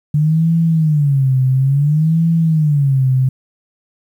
sine tone with vibrato, 146.83 Hz, D3, in tune, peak -10 dBFS, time 0.14-3.29 s, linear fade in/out 5 ms, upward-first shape sine, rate 0.58 Hz, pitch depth 210 cents each way, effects 8-bit

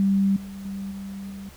sine tone with level steps, 196 Hz, G3, in tune, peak -17 / -34 / -29 / -32 / -34 dBFS, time 0-1.49 s, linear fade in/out 0 ms, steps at 0.36 / 0.65 / 0.91 / 1.3 s, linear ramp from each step 5 ms, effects added 71 Hz sine -50 dBFS peak until 1.56 s + pink hiss -49 dBFS RMS until 1.56 s

